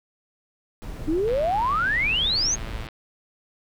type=noise; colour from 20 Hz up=brown; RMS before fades=-33 dBFS; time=0.82-2.87 s; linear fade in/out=0 ms
type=exponential sweep; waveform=sine; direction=up; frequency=293.7 to 6645 Hz; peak=-20 dBFS; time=1.07-2.56 s; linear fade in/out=20 ms
type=click train; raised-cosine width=0.3 ms; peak=-23 dBFS; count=181; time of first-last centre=1.28-2.887 s; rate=112 Hz
effects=none